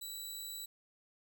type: tone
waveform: 15% pulse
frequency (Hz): 3944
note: B7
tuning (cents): -3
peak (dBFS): -35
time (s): 0.01-0.66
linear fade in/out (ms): 10
effects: none